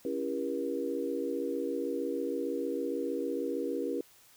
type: chord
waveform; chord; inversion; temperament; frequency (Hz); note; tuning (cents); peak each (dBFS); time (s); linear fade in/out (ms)
sine; C# diminished seventh; none; just; 277.2 / 332.6 / 399.1 / 479; C#4 / E4 / G4 / Bb4; 0 / +16 / +31 / +47; -36 / -37 / -37 / -35; 0.05-4.01; 2
effects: white hiss -60 dBFS RMS until 4.36 s